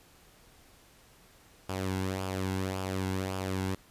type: tone with flanger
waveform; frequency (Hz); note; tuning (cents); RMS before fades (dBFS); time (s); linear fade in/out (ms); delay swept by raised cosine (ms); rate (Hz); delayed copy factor
sawtooth; 94.6; F#2; +39; -33; 1.69-3.75; 5; 0.49 to 1.69; 1.8; -0.55
effects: pink hiss -59 dBFS RMS until 3.9 s + resampled to 32000 Hz

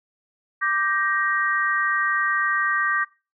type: chord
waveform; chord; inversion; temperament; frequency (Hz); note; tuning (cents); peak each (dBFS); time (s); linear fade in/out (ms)
sine; G minor; second; just; 1176 / 1568 / 1881.6; D6 / G6 / Bb6; +2 / 0 / +16; -24; 0.61-3.05; 20
effects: noise-tail reverb RT60 0.3 s tail -21 dB re dry

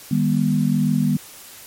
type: tone cluster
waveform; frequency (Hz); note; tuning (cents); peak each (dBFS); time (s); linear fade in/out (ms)
sine; 153.8 / 199.6 / 241.9; D#3 / G3 / B3; -20 / +32 / -36; -20; 0.11-1.17; 5
effects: white hiss -41 dBFS RMS until 1.66 s + MP3 64 kbps

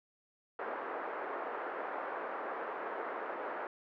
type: band-pass noise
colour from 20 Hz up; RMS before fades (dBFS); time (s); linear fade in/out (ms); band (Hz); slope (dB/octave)
pink; -40; 0.59-3.67; 2; 400 to 1600; 24
effects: none

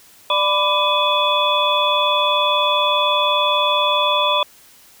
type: tone cluster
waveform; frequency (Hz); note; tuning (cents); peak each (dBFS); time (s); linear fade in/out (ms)
sine; 593 / 998 / 1173 / 2515 / 3435; D5 / B5 / D6 / D#7 / A7; +17 / +18 / -2 / +18 / -42; -21 / -19 / -23 / -25 / -19; 0.3-4.43; 2
effects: white hiss -48 dBFS RMS until 5 s

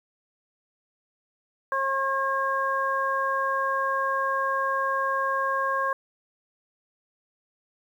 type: harmonic tone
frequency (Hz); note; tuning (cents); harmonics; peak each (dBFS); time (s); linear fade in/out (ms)
540; C#5; -45; 1 / 2 / 3; -30 / -25 / -29; 1.72-5.93; 2
effects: 9-bit

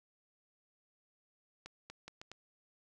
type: accelerating click train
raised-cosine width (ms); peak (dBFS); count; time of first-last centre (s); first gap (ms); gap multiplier
0.2; -30; 5; 1.66-2.316; 240; 0.75
effects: none

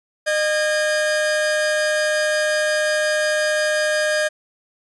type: tone pair together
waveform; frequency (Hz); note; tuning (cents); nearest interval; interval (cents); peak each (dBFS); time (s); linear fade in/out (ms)
45% pulse; 611 / 1631.2; D#5 / G#6; -32 / -32; octave + perfect fourth; 1700; -19 / -22; 0.26-4.29; 20
effects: resampled to 24000 Hz

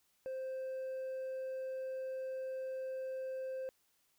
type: tone with hard clipping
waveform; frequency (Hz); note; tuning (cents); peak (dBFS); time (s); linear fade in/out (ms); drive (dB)
sine; 523.3; C5; 0; -39; 0.26-3.69; 0; 2
effects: white hiss -75 dBFS RMS until 4.18 s

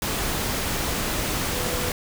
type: tone in noise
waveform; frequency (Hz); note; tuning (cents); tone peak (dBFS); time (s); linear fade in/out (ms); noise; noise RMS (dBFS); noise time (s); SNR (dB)
sine; 493.9; B4; 0; -33; 1.53-1.91; 2; pink; -26; 0.02-1.92; -10
effects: none

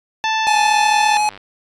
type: harmonic tone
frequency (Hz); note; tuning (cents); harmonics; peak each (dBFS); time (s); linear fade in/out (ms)
880; A5; 0; 1 / 2 / 3 / 4 / 5 / 6 / 7; -18 / -23 / -24 / -26 / -33 / -34 / -34; 0.24-1.17; 0
type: tone with vibrato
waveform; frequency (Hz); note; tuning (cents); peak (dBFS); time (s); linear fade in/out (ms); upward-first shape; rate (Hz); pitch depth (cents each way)
square; 840; G#5; +19; -15; 0.47-1.29; 0; square; 5.5; 9
type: click train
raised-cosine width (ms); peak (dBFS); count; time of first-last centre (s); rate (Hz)
0.3; -21; 84; 0.54-1.376; 99.3
effects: resampled to 24000 Hz

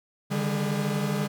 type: tone cluster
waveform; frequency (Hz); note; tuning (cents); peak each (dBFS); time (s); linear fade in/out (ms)
45% pulse; 146.1 / 158.2 / 200.6 / 422.2; D3 / D#3 / G3 / G#4; -9 / +29 / +40 / +29; -29 / -36 / -28 / -36; 0.3-1.28; 20
effects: none

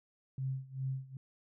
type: tone with tremolo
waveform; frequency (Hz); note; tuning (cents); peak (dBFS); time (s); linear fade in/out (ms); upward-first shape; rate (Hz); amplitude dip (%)
sine; 132.8; C3; +26; -32; 0.38-1.17; 2; sine; 2.5; 90
effects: none

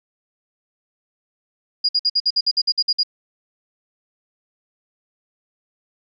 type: tone bursts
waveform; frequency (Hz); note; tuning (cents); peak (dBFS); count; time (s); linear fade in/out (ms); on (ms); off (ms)
sine; 4865; D#8; -40; -14; 12; 1.84-3.034; 10; 50; 54
effects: none

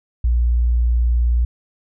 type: tone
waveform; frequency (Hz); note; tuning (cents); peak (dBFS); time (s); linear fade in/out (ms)
sine; 59.4; A#1; +33; -13; 0.24-1.45; 5
effects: none

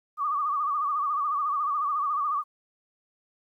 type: tone with vibrato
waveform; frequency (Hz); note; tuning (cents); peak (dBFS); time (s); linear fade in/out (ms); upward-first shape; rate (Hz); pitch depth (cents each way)
sine; 1174.7; D6; 0; -24; 0.17-2.44; 50; sine; 14; 94
effects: 11-bit

